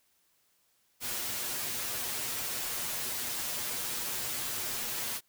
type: noise with comb filter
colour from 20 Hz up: white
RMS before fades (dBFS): -35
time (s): 1-5.21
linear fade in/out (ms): 50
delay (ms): 8.3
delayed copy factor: +0.75
effects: white hiss -71 dBFS RMS until 5.28 s